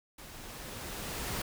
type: noise with level ramp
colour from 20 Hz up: pink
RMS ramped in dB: -49 to -35 dBFS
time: 0.18-1.42 s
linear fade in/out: 5 ms
effects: none